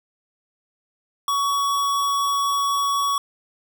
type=tone; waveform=square; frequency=1124 Hz; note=C#6; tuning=24 cents sharp; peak=-20 dBFS; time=1.28-3.18 s; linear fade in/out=2 ms; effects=none